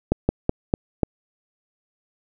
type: slowing click train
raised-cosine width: 2 ms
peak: -4 dBFS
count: 5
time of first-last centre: 0.12-1.033 s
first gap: 170 ms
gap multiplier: 1.2
effects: none